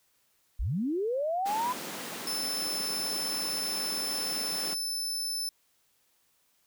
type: linear sweep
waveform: sine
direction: up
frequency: 30.87 to 1021 Hz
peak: -27 dBFS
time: 0.59-1.73 s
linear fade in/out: 10 ms
type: high-pass noise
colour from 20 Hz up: pink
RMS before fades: -39 dBFS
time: 1.45-4.75 s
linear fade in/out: 20 ms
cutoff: 190 Hz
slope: 24 dB/octave
type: tone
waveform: sawtooth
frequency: 5274 Hz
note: E8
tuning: in tune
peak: -28 dBFS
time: 2.27-5.49 s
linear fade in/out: 2 ms
effects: white hiss -70 dBFS RMS until 6.66 s